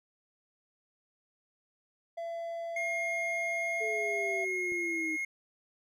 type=tone; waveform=triangle; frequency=673 Hz; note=E5; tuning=36 cents sharp; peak=-33 dBFS; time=2.17-4.45 s; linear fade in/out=10 ms
type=tone with pitch glide; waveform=triangle; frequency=2137 to 2152 Hz; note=C7 to C7; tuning=+36 to +48 cents; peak=-30 dBFS; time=2.76-5.25 s; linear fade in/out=5 ms; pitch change=+12 cents; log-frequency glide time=3.45-4.36 s
type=linear sweep; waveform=sine; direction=down; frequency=440 to 311.1 Hz; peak=-35 dBFS; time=3.8-5.17 s; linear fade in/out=20 ms
type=click; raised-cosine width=2 ms; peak=-37 dBFS; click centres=4.721 s
effects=none

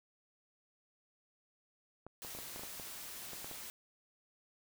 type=clicks; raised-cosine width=1 ms; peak=-34 dBFS; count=11; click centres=2.066 / 2.248 / 2.35 / 2.388 / 2.561 / 2.595 / 2.635 / 2.798 / 3.333 / 3.445 / 3.513 s
type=noise; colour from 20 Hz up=white; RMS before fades=-47 dBFS; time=2.22-3.7 s; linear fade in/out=0 ms
effects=none

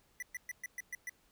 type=tone bursts; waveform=square; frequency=1975.5 Hz; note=B6; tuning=in tune; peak=-39 dBFS; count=7; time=0.2-1.095 s; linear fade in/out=2 ms; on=25 ms; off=120 ms; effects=pink hiss -70 dBFS RMS until 1.31 s

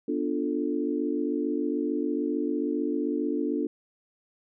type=chord; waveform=sine; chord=B half-diminished seventh; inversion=none; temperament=equal; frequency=246.9 / 293.7 / 349.2 / 440 Hz; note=B3 / D4 / F4 / A4; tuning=0 / 0 / 0 / 0 cents; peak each=-32 / -28 / -32 / -33 dBFS; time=0.08-3.67 s; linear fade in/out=5 ms; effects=none

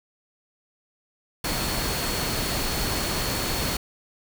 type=tone in noise; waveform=sine; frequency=4364 Hz; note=C#8; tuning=28 cents flat; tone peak=-34 dBFS; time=1.44-3.77 s; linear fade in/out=5 ms; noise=pink; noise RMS=-27 dBFS; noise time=1.44-3.77 s; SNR=-10 dB; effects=none

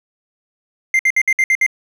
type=tone bursts; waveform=triangle; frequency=2093 Hz; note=C7; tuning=in tune; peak=-9 dBFS; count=7; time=0.94-1.664 s; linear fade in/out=2 ms; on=52 ms; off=60 ms; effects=none

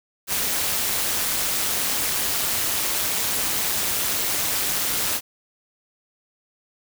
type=noise with amplitude modulation; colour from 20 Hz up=white; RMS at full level=-21 dBFS; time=0.27-5.21 s; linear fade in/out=50 ms; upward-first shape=sine; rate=207 Hz; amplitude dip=60%; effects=none

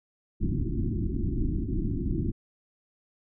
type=low-pass noise; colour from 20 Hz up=pink; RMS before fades=-28 dBFS; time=0.4-2.32 s; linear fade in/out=20 ms; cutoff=360 Hz; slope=96 dB/octave; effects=none

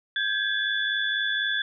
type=tone cluster; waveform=sine; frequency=1585 / 1689 / 3447 Hz; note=G6 / G#6 / A7; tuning=+19 / +29 / -36 cents; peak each=-28 dBFS; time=0.16-1.62 s; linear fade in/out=2 ms; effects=none

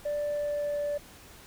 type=tone with pitch glide; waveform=sine; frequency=587.3 to 582.9 Hz; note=D5 to D5; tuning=0 to -13 cents; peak=-26 dBFS; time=0.05-0.98 s; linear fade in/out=10 ms; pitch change=-13 cents; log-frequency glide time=0.27-0.81 s; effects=tanh soft clip ceiling -26 dBFS + pink hiss -51 dBFS RMS until 1.46 s

